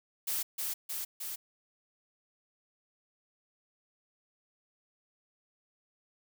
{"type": "noise with echo", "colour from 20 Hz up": "blue", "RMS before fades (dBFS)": -33, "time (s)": [0.27, 0.43], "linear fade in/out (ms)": 10, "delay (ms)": 310, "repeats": 3, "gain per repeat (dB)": -2, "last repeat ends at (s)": 1.36, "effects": []}